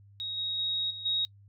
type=tone with level steps; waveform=sine; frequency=3778 Hz; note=A#7; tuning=22 cents sharp; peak=-33 / -30 / -28 / -38 / -26 dBFS; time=0.2-1.25 s; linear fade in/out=0 ms; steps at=0.37 / 0.58 / 0.9 / 1.05 s; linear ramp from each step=10 ms; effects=noise-tail reverb RT60 0.1 s tail -26 dB re dry + added 100 Hz sine -53 dBFS peak until 1.48 s